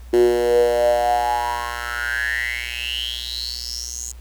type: tone with high-pass filter sweep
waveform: 10% pulse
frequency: 120 Hz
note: B2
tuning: 49 cents flat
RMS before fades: -21 dBFS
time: 0.13-4.12 s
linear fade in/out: 5 ms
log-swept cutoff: 340 to 7100 Hz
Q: 9.6
effects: added 60 Hz sine -36 dBFS peak until 4.2 s + pink hiss -52 dBFS RMS until 4.2 s